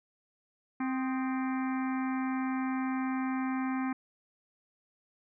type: harmonic tone with a mistuned harmonic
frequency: 261.6 Hz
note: C4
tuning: in tune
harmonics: 1 / 3 / 4 / 5 / 6 / 7 / 8 / 9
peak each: -30 / -40 / -42 / -44 / -46 / -47 / -48 / -49 dBFS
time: 0.8-3.93 s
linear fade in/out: 5 ms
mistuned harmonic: 5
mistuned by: -78 cents
effects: none